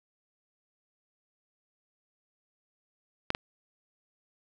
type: clicks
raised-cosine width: 0.3 ms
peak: -11 / -13 dBFS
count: 2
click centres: 3.304 / 3.349 s
effects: none